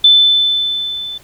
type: tone with level ramp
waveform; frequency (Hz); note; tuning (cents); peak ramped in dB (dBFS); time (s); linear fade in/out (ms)
sine; 3520; A7; 0; -3 to -23; 0.04-1.18; 5
effects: pink hiss -45 dBFS RMS until 1.23 s